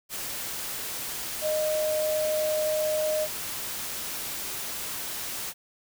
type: tone in noise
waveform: sine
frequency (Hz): 617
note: D#5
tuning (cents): -15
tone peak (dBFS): -24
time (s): 1.41-3.28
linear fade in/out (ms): 50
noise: white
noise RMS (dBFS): -34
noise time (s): 0.09-5.54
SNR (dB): +7
effects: none